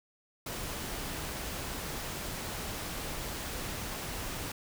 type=noise; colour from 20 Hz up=pink; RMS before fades=-38 dBFS; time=0.46-4.52 s; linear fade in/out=5 ms; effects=none